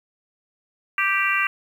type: harmonic tone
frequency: 392 Hz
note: G4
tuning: in tune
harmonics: 3 / 4 / 5 / 6 / 7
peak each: -25 / -25 / -25 / -25 / -25 dBFS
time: 0.98-1.47 s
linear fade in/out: 2 ms
effects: 8-bit